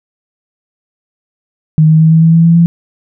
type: tone with pitch steps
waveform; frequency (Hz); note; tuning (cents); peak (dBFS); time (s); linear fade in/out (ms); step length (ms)
sine; 156.1 / 157.91 / 159.75 / 161.6 / 163.48 / 165.38 / 167.3 / 169.25; D#3 / D#3 / D#3 / E3 / E3 / E3 / E3 / E3; +6 / +26 / +46 / -34 / -14 / +6 / +26 / +46; -3; 1.78-2.66; 0; 110
effects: none